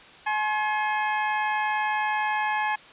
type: tone pair together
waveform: 25% pulse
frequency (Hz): 849.3 / 1070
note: G#5 / C6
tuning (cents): +39 / +38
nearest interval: major third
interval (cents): 399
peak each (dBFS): -20 / -28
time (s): 0.26-2.76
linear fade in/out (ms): 10
effects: white hiss -48 dBFS RMS until 2.92 s + resampled to 8000 Hz